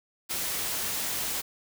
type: noise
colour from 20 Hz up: white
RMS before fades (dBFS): -31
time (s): 0.29-1.42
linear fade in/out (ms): 20
effects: none